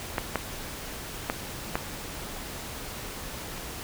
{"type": "clicks", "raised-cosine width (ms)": 0.5, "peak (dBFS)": -10, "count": 4, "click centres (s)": [0.182, 0.357, 1.299, 1.755], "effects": ["pink hiss -38 dBFS RMS until 3.83 s"]}